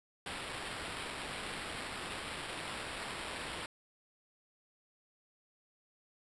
white noise with sample-and-hold, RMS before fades -42 dBFS, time 0.26-3.66 s, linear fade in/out 2 ms, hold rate 6300 Hz, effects resampled to 24000 Hz

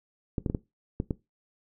clicks, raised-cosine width 3 ms, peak -15 dBFS, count 6, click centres 0.382 / 0.462 / 0.499 / 0.548 / 1.001 / 1.108 s, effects noise-tail reverb RT60 0.2 s tail -18 dB re dry

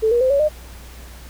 sine tone with pitch steps, 440 / 477.1 / 517.2 / 560.8 / 608 Hz, A4 / A#4 / C5 / C#5 / D#5, 0 / +40 / -20 / +20 / -40 cents, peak -13 dBFS, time 0.02-0.49 s, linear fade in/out 20 ms, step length 94 ms, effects added 60 Hz sine -37 dBFS peak until 1.29 s + pink hiss -43 dBFS RMS until 1.29 s

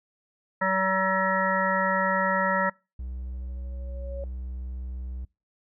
harmonic tone, 190 Hz, F#3, 46 cents sharp, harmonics 1 / 3 / 5 / 7 / 9 / 10, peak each -31 / -28 / -27 / -28 / -32 / -29 dBFS, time 0.61-2.7 s, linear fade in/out 10 ms
triangle tone, 63 Hz, B1, 35 cents sharp, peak -30 dBFS, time 2.99-5.25 s, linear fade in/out 5 ms
sine tone with exponential growth, 554 Hz, C#5, 1 cent flat, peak -33 dBFS, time 3.18-4.24 s, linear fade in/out 2 ms, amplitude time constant 230 ms
effects noise-tail reverb RT60 0.3 s tail -26 dB re dry

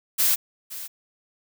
blue noise with echo, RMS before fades -20 dBFS, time 0.18-0.36 s, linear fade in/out 20 ms, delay 520 ms, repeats 1, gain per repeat -15 dB, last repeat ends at 0.88 s, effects none

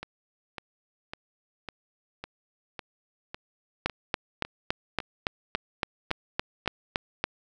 two click trains, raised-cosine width 0.3 ms, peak -20 / -9 dBFS, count 13 / 13, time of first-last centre 0.03-6.66 / 3.86-7.24 s, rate 1.81 / 3.55 Hz, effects none

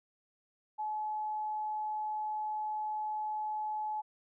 sine tone, 855 Hz, A5, 50 cents flat, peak -33 dBFS, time 0.78-4.02 s, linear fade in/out 20 ms, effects none

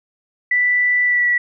sine tone with pitch glide, 1975.5 to 1946.1 Hz, B6 to B6, 0 to -26 cents, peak -13 dBFS, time 0.51-1.38 s, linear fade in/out 5 ms, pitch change -26 cents, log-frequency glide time 1.04-1.27 s, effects none

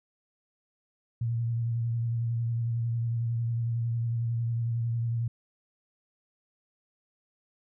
sine tone with vibrato, 116.54 Hz, A#2, in tune, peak -26 dBFS, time 1.21-5.28 s, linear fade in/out 5 ms, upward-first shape triangle, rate 11 Hz, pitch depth 33 cents each way, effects none

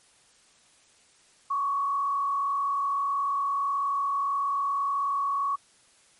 sine tone with frequency modulation, 1119 Hz, C#6, 16 cents sharp, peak -24 dBFS, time 1.5-5.56 s, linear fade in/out 10 ms, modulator 41.7 Hz, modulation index 0.59, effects white hiss -60 dBFS RMS until 6.19 s + MP3 48 kbps

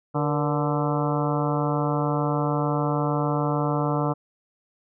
harmonic tone with a mistuned harmonic, 146.7 Hz, D3, 2 cents flat, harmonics 1 / 2 / 3 / 4 / 5 / 6 / 7 / 8 / 9, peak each -25 / -28 / -30 / -31 / -32 / -33 / -33 / -34 / -35 dBFS, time 0.14-4.14 s, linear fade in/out 20 ms, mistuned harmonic 3, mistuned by +94 cents, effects none

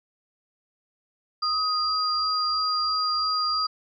sine tone pair together, 1255 / 4774 Hz, D#6 / D8, +15 / +28 cents, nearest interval octave + major seventh, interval 2313 cents, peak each -25 dBFS, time 1.42-3.67 s, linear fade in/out 10 ms, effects none

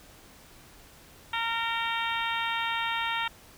harmonic tone with a mistuned harmonic, 460 Hz, A#4, 23 cents flat, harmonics 2 / 3 / 4 / 5 / 6 / 7 / 8, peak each -32 / -34 / -35 / -36 / -37 / -37 / -38 dBFS, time 1.33-3.28 s, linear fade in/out 5 ms, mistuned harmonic 7, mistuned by -22 cents, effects pink hiss -53 dBFS RMS until 3.57 s

